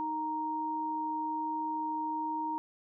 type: tone pair together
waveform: sine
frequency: 311.4 / 933 Hz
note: D#4 / A#5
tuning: +2 / +1 cents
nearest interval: octave + perfect fifth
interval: 1899 cents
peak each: -38 / -32 dBFS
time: 0-2.58 s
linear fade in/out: 0 ms
effects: none